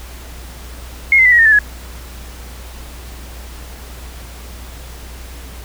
sine tone with pitch steps, 2153 / 2066 / 1983.5 / 1903.8 / 1827.3 / 1753.8 / 1683.4 Hz, C7 / C7 / B6 / A#6 / A#6 / A6 / G#6, +49 / -22 / +7 / +36 / -35 / -6 / +23 cents, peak -6 dBFS, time 1.12-1.589 s, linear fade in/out 2 ms, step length 67 ms, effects added 60 Hz sine -31 dBFS peak until 5.64 s + pink hiss -37 dBFS RMS until 5.64 s

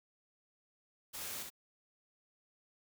white noise with echo, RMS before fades -44 dBFS, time 1.13-1.44 s, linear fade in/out 20 ms, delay 63 ms, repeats 1, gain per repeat -3 dB, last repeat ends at 1.503 s, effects none

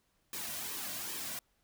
white noise with flanger, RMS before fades -40 dBFS, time 0.33-1.39 s, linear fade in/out 2 ms, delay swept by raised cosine 1.4 to 2.38 ms, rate 2.5 Hz, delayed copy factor -0.6, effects pink hiss -75 dBFS RMS until 1.63 s

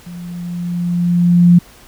sine tone with level ramp, 174.61 Hz, F3, in tune, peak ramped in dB -28 to -3 dBFS, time 0.06-1.59 s, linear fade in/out 10 ms, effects pink hiss -43 dBFS RMS until 1.87 s

